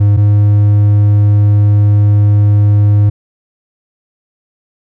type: tone pair in turn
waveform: triangle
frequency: 102.4 / 103.23 Hz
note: G#2 / G#2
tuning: -24 / -10 cents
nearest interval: unison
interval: 14 cents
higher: second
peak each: -3 dBFS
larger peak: neither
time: 0-0.17 / 0.17-3.1 s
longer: second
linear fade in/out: 10 ms
effects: none